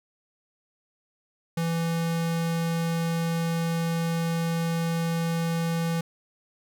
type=tone; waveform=square; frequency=166.4 Hz; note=E3; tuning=17 cents sharp; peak=-25 dBFS; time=1.57-6.01 s; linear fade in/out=5 ms; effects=none